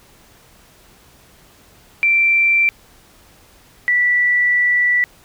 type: tone pair in turn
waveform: sine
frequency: 2349 / 1961.4 Hz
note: D7 / B6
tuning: 0 / -12 cents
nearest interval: minor third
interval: 312 cents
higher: first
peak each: -11 / -12 dBFS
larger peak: first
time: 2.03-2.69 / 3.88-5.04 s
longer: second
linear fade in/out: 0 ms
effects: pink hiss -49 dBFS RMS until 5.24 s